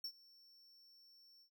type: tone with ADSR envelope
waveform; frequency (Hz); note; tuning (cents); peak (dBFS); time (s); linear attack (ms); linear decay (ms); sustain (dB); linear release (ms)
square; 5440; F8; -46; -40; 0.04-1.5; 4; 71; -23; 87
effects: none